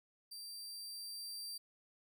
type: tone with level ramp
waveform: sawtooth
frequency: 4699 Hz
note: D8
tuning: in tune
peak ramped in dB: -44 to -40 dBFS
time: 0.31-1.58 s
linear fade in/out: 10 ms
effects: none